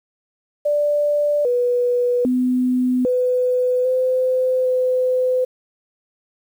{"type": "tone with pitch steps", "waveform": "sine", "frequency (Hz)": [587, 489.3, 251.9, 501, 512, 508], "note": ["D5", "B4", "B3", "B4", "C5", "B4"], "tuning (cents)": [-1, -16, 34, 25, -38, 49], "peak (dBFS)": -15, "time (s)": [0.65, 5.45], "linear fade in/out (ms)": 10, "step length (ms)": 800, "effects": ["8-bit"]}